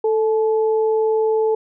sine tone pair together, 440 / 861.4 Hz, A4 / A5, 0 / -37 cents, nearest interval octave, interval 1163 cents, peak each -15 / -26 dBFS, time 0.04-1.55 s, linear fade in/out 5 ms, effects none

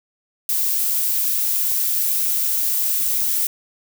violet noise, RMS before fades -20 dBFS, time 0.49-3.47 s, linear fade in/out 2 ms, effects none

